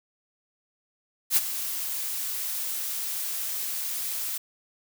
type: noise with ADSR envelope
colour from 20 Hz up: blue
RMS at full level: -19 dBFS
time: 1.3-4.38 s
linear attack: 67 ms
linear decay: 29 ms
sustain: -12 dB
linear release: 8 ms
effects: none